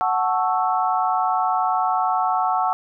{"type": "chord", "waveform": "sine", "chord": "F# minor seventh", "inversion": "none", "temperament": "equal", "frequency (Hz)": [740, 880, 1108.7, 1318.5], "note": ["F#5", "A5", "C#6", "E6"], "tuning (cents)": [0, 0, 0, 0], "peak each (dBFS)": [-21, -24, -25, -25], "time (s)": [0.01, 2.73], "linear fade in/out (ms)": 0, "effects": []}